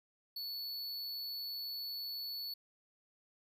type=tone; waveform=square; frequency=4434 Hz; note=C#8; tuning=in tune; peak=-40 dBFS; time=0.36-2.54 s; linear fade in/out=5 ms; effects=none